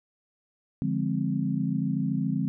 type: chord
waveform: sine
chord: D half-diminished seventh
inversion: none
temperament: equal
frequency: 146.83 / 174.61 / 207.7 / 261.6 Hz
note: D3 / F3 / Ab3 / C4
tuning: 0 / 0 / 0 / 0 cents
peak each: -30 dBFS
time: 0.82-2.48 s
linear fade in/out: 0 ms
effects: none